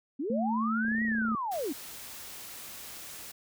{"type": "linear two-way sweep", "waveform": "sine", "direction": "up then down", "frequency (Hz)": [244.6, 1951, 244.6], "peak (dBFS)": -30, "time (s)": [0.19, 1.73], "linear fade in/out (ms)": 10, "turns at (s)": 1.04}
{"type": "tone", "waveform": "sine", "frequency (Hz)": 223.1, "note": "A3", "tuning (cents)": 24, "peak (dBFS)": -28, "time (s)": [0.3, 1.35], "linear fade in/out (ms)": 2}
{"type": "click train", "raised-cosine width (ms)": 2, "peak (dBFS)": -35, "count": 16, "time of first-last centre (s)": [0.85, 1.352], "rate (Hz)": 29.9}
{"type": "noise", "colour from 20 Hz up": "white", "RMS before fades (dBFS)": -44, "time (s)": [1.51, 3.32], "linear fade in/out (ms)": 10}
{"effects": []}